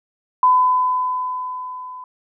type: tone with level ramp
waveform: sine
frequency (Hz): 1008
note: B5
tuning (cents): +35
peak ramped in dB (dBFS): -9 to -32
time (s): 0.43-2.04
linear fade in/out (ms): 2
effects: none